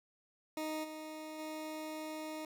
20% pulse tone with level steps, 311.1 Hz, D#4, in tune, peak -32 / -39 / -36 dBFS, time 0.57-2.45 s, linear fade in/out 2 ms, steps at 0.83 / 1.38 s, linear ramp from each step 20 ms, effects none

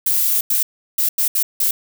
violet noise bursts at uneven times, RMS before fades -17 dBFS, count 6, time 0.06-0.41 / 0.5-0.63 / 0.98-1.09 / 1.18-1.28 / 1.35-1.43 / 1.6-1.71 s, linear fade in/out 5 ms, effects none

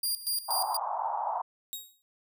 15% pulse tone with tremolo, 4794 Hz, D8, 35 cents sharp, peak -21 dBFS, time 0.03-0.77 s, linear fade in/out 5 ms, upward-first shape square, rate 4.2 Hz, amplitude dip 80%
white band-pass noise, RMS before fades -32 dBFS, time 0.48-1.42 s, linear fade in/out 10 ms, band 740 to 970 Hz, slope 48 dB/octave
10% pulse tone with exponential decay, 3781 Hz, A#7, 24 cents sharp, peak -25 dBFS, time 1.73-2.02 s, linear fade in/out 0 ms, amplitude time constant 61 ms
effects none

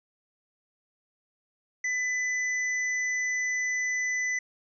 square tone, 2000 Hz, B6, 21 cents sharp, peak -27 dBFS, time 1.84-4.39 s, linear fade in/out 5 ms, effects resampled to 16000 Hz

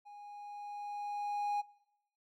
triangle tone with level ramp, 823 Hz, G#5, 16 cents flat, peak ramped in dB -48 to -29 dBFS, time 0.05-1.62 s, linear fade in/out 20 ms, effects noise-tail reverb RT60 0.9 s tail -22 dB re dry

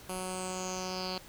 10% pulse tone with low-pass filter sweep, 185 Hz, F#3, in tune, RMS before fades -37 dBFS, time 0.09-1.18 s, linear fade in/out 2 ms, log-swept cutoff 11000 to 4300 Hz, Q 6.1, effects pink hiss -52 dBFS RMS until 1.28 s

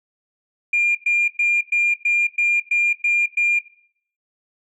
sine tone bursts, 2402 Hz, D7, 38 cents sharp, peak -14 dBFS, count 9, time 0.73-3.59 s, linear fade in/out 5 ms, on 220 ms, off 110 ms, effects noise-tail reverb RT60 0.6 s tail -17 dB re dry + tanh soft clip ceiling -11 dBFS

